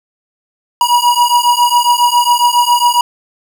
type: beating tone pair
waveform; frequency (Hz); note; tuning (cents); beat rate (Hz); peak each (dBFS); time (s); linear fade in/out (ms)
square; 961 / 968.3; B5 / B5; -48 / -34; 7.3; -12; 0.81-3.01; 2
effects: none